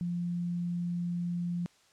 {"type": "tone", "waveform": "sine", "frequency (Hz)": 174.1, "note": "F3", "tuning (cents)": -5, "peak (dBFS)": -30, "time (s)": [0.01, 1.66], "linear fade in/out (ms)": 0, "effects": ["white hiss -64 dBFS RMS until 1.92 s", "low-pass 7000 Hz 12 dB/octave"]}